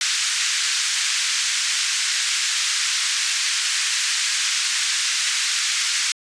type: band-pass noise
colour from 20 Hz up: white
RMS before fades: -22 dBFS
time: 0.01-6.12 s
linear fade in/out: 2 ms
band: 1500 to 7400 Hz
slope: 24 dB/octave
effects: resampled to 22050 Hz